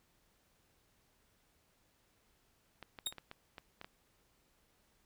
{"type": "clicks", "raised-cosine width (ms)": 0.3, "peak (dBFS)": -31, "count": 9, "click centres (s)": [2.827, 2.988, 3.07, 3.125, 3.183, 3.314, 3.582, 3.814, 3.845]}
{"type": "tone with exponential decay", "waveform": "sawtooth", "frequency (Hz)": 3729, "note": "A#7", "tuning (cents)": 0, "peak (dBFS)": -28, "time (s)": [3.06, 3.14], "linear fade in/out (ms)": 5, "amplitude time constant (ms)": 16}
{"effects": ["pink hiss -73 dBFS RMS until 5.05 s"]}